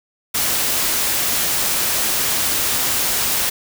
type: noise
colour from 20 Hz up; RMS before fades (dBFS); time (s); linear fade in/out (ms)
white; -19; 0.34-3.5; 10
effects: none